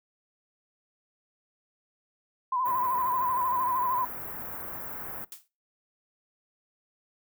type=tone with vibrato; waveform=sine; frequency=1012 Hz; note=B5; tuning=42 cents sharp; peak=-25 dBFS; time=2.52-4.05 s; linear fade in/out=5 ms; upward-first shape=sine; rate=13 Hz; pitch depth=68 cents each way
type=band-stop noise; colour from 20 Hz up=white; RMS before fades=-38 dBFS; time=2.65-5.25 s; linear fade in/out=10 ms; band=1600 to 15000 Hz; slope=24 dB/octave
type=noise with exponential decay; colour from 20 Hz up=blue; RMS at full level=-38 dBFS; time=5.32-5.48 s; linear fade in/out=1 ms; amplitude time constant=34 ms
effects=noise-tail reverb RT60 0.3 s tail -21 dB re dry